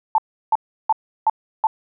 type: tone bursts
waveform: sine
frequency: 880 Hz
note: A5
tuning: in tune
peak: -12 dBFS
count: 5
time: 0.15-1.67 s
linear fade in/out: 2 ms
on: 32 ms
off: 340 ms
effects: none